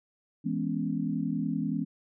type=chord; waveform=sine; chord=C# minor seventh; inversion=first; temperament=equal; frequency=164.81 / 207.7 / 246.9 / 277.2 Hz; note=E3 / G#3 / B3 / C#4; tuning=0 / 0 / 0 / 0 cents; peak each=-33 dBFS; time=0.44-1.85 s; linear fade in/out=20 ms; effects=none